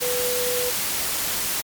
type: tone in noise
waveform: sine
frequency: 493.9 Hz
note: B4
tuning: in tune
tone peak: -24 dBFS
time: 0.01-0.71 s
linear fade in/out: 20 ms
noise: white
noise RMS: -25 dBFS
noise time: 0-1.62 s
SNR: -2 dB
effects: MP3 96 kbps